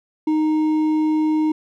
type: tone with hard clipping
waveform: triangle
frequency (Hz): 310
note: D#4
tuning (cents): -6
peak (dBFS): -17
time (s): 0.27-1.52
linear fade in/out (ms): 5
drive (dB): 8
effects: none